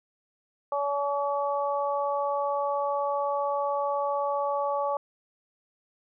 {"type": "harmonic tone", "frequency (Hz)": 284.2, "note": "C#4", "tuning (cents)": 43, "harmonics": [2, 3, 4], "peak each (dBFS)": [-28, -30, -31], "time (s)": [0.72, 4.97], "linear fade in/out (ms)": 2, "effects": []}